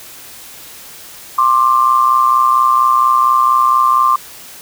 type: tone pair together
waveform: sine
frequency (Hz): 1056 / 1180.3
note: C6 / D6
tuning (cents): +16 / +8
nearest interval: major second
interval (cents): 192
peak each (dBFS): -11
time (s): 1.38-4.16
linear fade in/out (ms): 5
effects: white hiss -35 dBFS RMS until 4.61 s